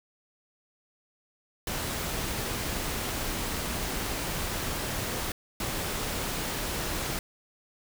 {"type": "noise bursts at uneven times", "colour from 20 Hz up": "pink", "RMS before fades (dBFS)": -32, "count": 2, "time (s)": [[1.67, 5.32], [5.6, 7.19]], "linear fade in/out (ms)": 2, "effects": []}